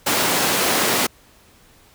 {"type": "high-pass noise", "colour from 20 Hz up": "pink", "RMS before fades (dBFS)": -19, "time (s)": [0.06, 1.07], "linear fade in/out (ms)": 10, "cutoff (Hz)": 260, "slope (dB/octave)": 12, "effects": ["pink hiss -52 dBFS RMS until 1.94 s"]}